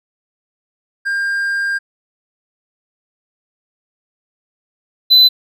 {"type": "tone pair in turn", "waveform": "triangle", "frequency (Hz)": [1601, 4016], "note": ["G6", "B7"], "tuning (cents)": [36, 28], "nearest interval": "octave + major third", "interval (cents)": 1592, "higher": "second", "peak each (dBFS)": [-14, -4], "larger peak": "second", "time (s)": [[1.05, 1.79], [5.1, 5.29]], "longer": "first", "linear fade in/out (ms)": 20, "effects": []}